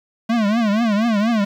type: tone with vibrato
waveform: square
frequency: 218.4 Hz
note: A3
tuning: 13 cents flat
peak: -16 dBFS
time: 0.29-1.45 s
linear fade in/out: 10 ms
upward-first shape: triangle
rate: 4.2 Hz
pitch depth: 180 cents each way
effects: low-pass 4000 Hz 12 dB/octave + 7-bit